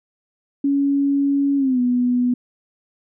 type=tone with pitch glide; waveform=sine; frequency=280 to 246.6 Hz; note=C#4 to B3; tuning=+18 to -2 cents; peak=-15 dBFS; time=0.64-2.34 s; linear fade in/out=5 ms; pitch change=-220 cents; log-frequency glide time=1.57-1.8 s; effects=none

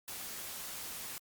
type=noise; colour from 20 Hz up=white; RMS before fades=-43 dBFS; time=0.08-1.18 s; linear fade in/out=0 ms; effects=Opus 48 kbps

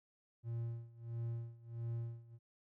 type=tone with tremolo; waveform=triangle; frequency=116.54 Hz; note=A#2; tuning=in tune; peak=-35 dBFS; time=0.43-2.39 s; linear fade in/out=50 ms; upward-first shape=sine; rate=1.5 Hz; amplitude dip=90%; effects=none

